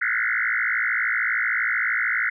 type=tone with frequency modulation; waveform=sine; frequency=1760 Hz; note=A6; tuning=in tune; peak=-20 dBFS; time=0.01-2.3 s; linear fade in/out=10 ms; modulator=56.5 Hz; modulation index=6.3; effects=none